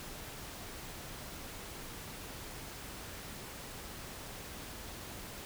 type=silence; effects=pink hiss -46 dBFS RMS until 5.45 s